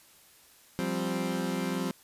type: chord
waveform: 30% pulse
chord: F suspended second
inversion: none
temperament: equal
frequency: 174.61 / 196 / 261.6 Hz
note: F3 / G3 / C4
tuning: 0 / 0 / 0 cents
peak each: -31 dBFS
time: 0.79-1.91 s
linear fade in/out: 0 ms
effects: white hiss -58 dBFS RMS until 2.03 s + resampled to 32000 Hz

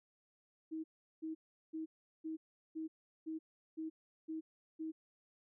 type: tone bursts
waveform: sine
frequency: 318.3 Hz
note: D#4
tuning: 39 cents sharp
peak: -39 dBFS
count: 9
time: 0.71-4.92 s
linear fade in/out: 20 ms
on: 130 ms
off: 380 ms
effects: none

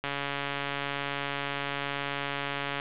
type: click train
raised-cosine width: 0.3 ms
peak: -15 dBFS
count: 390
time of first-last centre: 0.04-2.799 s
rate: 141 Hz
effects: resampled to 8000 Hz + 8-bit

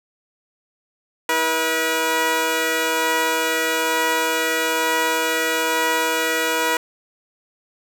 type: tone pair together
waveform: 10% pulse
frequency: 322.5 / 483.2 Hz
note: E4 / B4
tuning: -38 / -38 cents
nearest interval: perfect fifth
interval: 700 cents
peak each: -16 / -11 dBFS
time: 1.29-6.77 s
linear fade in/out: 2 ms
effects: none

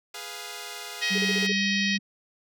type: chord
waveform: 5% pulse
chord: F diminished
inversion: first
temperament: equal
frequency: 415.3 / 493.9 / 698.5 Hz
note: Ab4 / Cb5 / F5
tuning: 0 / 0 / 0 cents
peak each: -29 / -31 / -28 dBFS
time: 0.14-1.47 s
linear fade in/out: 5 ms
type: harmonic tone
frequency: 632 Hz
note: D#5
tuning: 27 cents sharp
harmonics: 3 / 4 / 5 / 6 / 7 / 8 / 9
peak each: -28 / -30 / -32 / -34 / -35 / -36 / -37 dBFS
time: 1.01-1.98 s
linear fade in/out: 20 ms
type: tone with pitch glide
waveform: sine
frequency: 191.7 to 198.35 Hz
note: G3 to G3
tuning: -38 to +21 cents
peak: -27 dBFS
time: 1.1-1.99 s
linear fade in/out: 20 ms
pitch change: +59 cents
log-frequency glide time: 1.39-1.63 s
type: tone bursts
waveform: sine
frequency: 415.3 Hz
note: G#4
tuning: in tune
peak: -28 dBFS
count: 6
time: 1.15-1.522 s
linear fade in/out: 5 ms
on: 32 ms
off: 36 ms
effects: none

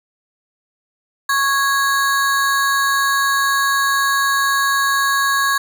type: ring-modulated tone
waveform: square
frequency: 1379 Hz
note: F6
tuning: 22 cents flat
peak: -12 dBFS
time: 1.29-5.58 s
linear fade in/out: 5 ms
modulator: 275 Hz
effects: 8-bit

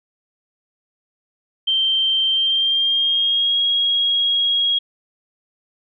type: tone with pitch glide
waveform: sine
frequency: 3136 to 3292 Hz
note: G7 to G#7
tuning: 0 to -16 cents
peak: -15 dBFS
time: 1.67-4.79 s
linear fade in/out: 10 ms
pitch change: +84 cents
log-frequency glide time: 2.3-3.59 s
effects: none

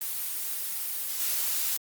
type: noise with level steps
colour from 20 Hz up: blue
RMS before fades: -32 / -28 dBFS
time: 0.01-1.77 s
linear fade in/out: 5 ms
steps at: 1.2 s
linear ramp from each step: 2 ms
effects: Opus 32 kbps

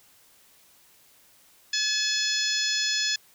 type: harmonic tone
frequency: 856 Hz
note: A5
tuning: 48 cents flat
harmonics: 2 / 3 / 4 / 5 / 6 / 7 / 8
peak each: -31 / -34 / -30 / -32 / -28 / -35 / -34 dBFS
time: 1.73-3.16 s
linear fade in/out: 5 ms
effects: white hiss -58 dBFS RMS until 3.34 s

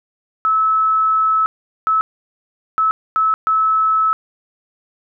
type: tone bursts at uneven times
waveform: sine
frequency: 1300 Hz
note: E6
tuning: 24 cents flat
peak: -12 dBFS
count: 5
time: 0.45-1.46 / 1.87-2.01 / 2.78-2.91 / 3.16-3.34 / 3.47-4.13 s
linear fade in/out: 0 ms
effects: none

